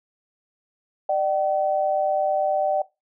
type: tone pair together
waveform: sine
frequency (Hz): 600 / 764.5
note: D5 / G5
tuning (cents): +37 / -44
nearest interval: major third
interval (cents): 419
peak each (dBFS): -22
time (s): 1.09-2.82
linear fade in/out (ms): 5
effects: noise-tail reverb RT60 0.2 s tail -17 dB re dry